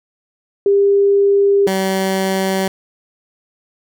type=tone pair in turn; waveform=sine / 15% pulse; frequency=399.8 / 191.2 Hz; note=G4 / G3; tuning=+34 / -43 cents; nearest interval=octave + minor second; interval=1277 cents; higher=first; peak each=-9 dBFS; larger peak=neither; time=0.66-1.67 / 1.67-2.68 s; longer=neither; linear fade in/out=2 ms; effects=none